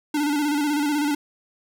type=tone with vibrato; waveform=square; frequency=293.7 Hz; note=D4; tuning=in tune; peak=-21 dBFS; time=0.14-1.15 s; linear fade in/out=5 ms; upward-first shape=square; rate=16 Hz; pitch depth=47 cents each way; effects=none